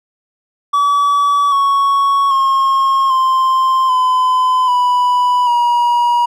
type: tone with pitch steps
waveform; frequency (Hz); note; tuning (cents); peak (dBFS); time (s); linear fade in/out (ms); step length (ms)
triangle; 1144 / 1110.8 / 1078.5 / 1047.2 / 1016.8 / 987.3 / 958.7; D6 / C#6 / C#6 / C6 / C6 / B5 / A#5; -46 / +3 / -48 / +1 / -50 / -1 / +48; -8; 0.73-6.26; 10; 790
effects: none